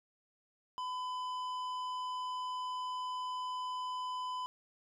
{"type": "tone with tanh clipping", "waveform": "sine", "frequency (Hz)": 1006, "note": "B5", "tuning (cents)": 32, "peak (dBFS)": -38, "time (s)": [0.78, 4.46], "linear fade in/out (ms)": 0, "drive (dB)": 11, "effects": []}